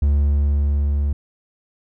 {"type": "tone with level ramp", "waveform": "triangle", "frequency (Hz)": 71.8, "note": "D2", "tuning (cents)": -39, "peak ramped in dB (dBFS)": [-11, -15], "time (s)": [0.02, 1.13], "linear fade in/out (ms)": 5, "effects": []}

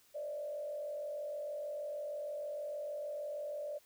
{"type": "tone with frequency modulation", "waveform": "sine", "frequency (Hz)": 591, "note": "D5", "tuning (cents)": 11, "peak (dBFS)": -38, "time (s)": [0.14, 3.79], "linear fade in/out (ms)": 20, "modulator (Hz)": 46.4, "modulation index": 0.73, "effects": ["white hiss -67 dBFS RMS until 3.85 s"]}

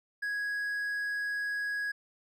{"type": "tone", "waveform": "triangle", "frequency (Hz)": 1661.2, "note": "G#6", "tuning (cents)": 0, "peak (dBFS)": -29, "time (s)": [0.22, 1.92], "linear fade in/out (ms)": 10, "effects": []}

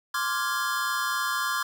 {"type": "chord", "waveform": "square", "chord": "D half-diminished seventh", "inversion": "third", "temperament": "equal with one note detuned", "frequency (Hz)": [1046.5, 1169.9, 1396.9, 1661.2], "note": ["C6", "D6", "F6", "Ab6"], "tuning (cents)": [0, -7, 0, 0], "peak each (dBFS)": -32, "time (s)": [0.14, 1.63], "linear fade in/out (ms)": 5, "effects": []}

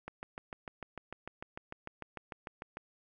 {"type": "click train", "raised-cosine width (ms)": 0.5, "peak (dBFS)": -26, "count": 19, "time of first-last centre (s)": [0.08, 2.771], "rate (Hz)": 6.69, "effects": []}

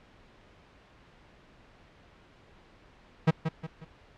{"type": "tone with echo", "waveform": "45% pulse", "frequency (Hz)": 160, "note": "D#3", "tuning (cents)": 49, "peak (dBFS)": -18, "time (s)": [3.27, 3.31], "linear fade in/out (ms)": 10, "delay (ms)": 180, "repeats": 3, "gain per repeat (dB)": -8, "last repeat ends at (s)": 3.85, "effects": ["pink hiss -57 dBFS RMS until 4.17 s", "low-pass 3000 Hz 12 dB/octave"]}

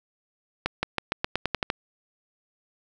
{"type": "accelerating click train", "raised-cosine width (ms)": 0.3, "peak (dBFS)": -8, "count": 10, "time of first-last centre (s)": [0.66, 1.701], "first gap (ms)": 170, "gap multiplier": 0.9, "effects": []}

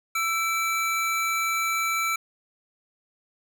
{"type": "tone pair together", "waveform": "square", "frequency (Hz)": [1331, 2315], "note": ["E6", "D7"], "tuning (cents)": [16, -25], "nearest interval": "minor seventh", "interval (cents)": 959, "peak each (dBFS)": -27, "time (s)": [0.15, 2.16], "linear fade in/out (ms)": 5, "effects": []}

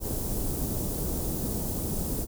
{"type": "band-stop noise", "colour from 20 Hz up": "pink", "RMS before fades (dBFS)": -30, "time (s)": [0, 2.27], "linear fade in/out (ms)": 50, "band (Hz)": [450, 10000], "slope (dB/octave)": 12, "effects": []}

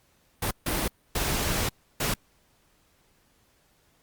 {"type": "noise bursts at uneven times", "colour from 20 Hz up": "pink", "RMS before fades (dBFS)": -27, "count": 4, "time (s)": [[0.42, 0.51], [0.66, 0.88], [1.15, 1.69], [2, 2.14]], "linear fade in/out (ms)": 5, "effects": ["pink hiss -65 dBFS RMS until 4.02 s", "Opus 48 kbps"]}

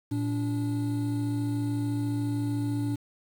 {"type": "tone pair together", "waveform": "triangle", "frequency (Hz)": [114.4, 289.3], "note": ["A#2", "D4"], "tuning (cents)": [-32, -26], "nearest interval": "octave + major third", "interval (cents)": 1606, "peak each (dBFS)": [-27, -27], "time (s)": [0.11, 2.96], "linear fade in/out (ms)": 10, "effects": ["8-bit"]}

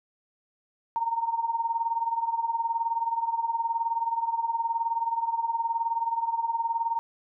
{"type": "tone with tremolo", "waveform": "sine", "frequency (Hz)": 921, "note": "A#5", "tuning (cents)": -21, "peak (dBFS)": -21, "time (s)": [0.96, 6.99], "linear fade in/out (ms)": 0, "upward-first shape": "triangle", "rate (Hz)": 19, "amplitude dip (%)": 85, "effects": []}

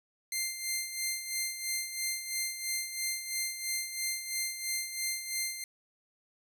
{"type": "tone with tremolo", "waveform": "10% pulse", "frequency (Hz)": 2093, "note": "C7", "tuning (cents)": 0, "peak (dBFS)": -21, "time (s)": [0.32, 5.64], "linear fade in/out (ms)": 2, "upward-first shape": "sine", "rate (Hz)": 3, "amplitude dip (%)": 65, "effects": []}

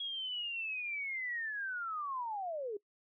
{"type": "linear sweep", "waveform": "sine", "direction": "down", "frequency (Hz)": [3322, 392], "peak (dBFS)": -36, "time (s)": [0, 2.77], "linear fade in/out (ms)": 5, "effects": ["noise-tail reverb RT60 0.1 s tail -21 dB re dry"]}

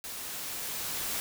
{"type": "noise with level ramp", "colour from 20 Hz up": "white", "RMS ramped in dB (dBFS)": [-40, -33], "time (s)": [0.04, 1.2], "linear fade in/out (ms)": 0, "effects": []}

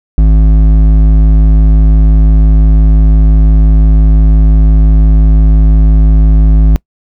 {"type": "tone with hard clipping", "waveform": "triangle", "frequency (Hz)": 52.9, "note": "G#1", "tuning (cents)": 33, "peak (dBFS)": -4, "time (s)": [0.18, 6.76], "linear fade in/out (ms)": 0, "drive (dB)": 13, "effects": ["noise-tail reverb RT60 0.1 s tail -24 dB re dry"]}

